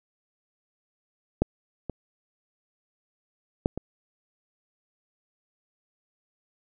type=clicks; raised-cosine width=2 ms; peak=-7 / -18 / -8 / -18 dBFS; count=4; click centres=1.42 / 1.897 / 3.659 / 3.776 s; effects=none